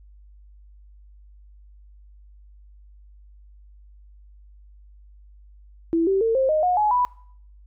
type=tone with pitch steps; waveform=sine; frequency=331.4 / 387.3 / 452.7 / 529.1 / 618.4 / 722.8 / 844.8 / 987.4 Hz; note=E4 / G4 / A4 / C5 / D#5 / F#5 / G#5 / B5; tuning=+9 / -21 / +49 / +19 / -11 / -41 / +29 / -1 cents; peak=-17 dBFS; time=5.93-7.05 s; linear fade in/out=0 ms; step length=140 ms; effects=noise-tail reverb RT60 0.6 s tail -22 dB re dry + added 50 Hz sine -46 dBFS peak until 7.66 s